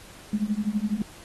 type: tone with tremolo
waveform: sine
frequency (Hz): 210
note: G#3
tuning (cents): +19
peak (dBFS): -19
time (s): 0.33-1.02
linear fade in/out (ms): 2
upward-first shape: triangle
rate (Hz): 12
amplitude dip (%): 100
effects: pink hiss -48 dBFS RMS until 1.24 s + AAC 32 kbps